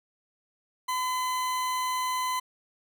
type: tone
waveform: 40% pulse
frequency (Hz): 1015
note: B5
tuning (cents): +47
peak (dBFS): -26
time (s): 0.88-2.4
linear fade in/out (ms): 10
effects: none